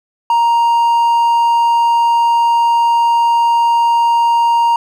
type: tone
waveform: triangle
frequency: 935 Hz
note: A#5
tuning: 5 cents sharp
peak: -7 dBFS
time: 0.3-4.76 s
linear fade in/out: 2 ms
effects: none